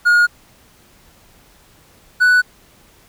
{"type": "tone pair in turn", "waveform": "triangle", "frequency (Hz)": [1434, 1483.7], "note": ["F6", "F#6"], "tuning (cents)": [45, 4], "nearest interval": "minor second", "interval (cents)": 59, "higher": "second", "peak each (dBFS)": -7, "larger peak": "neither", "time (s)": [[0.05, 0.27], [2.2, 2.42]], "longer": "neither", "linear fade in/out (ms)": 20, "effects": ["pink hiss -50 dBFS RMS until 3.08 s"]}